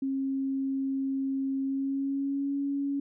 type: tone with pitch glide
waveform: sine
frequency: 270 to 280 Hz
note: C#4 to C#4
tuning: -45 to +18 cents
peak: -27 dBFS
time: 0.02-3 s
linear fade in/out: 5 ms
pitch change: +63 cents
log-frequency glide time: 1.63-2.56 s
effects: none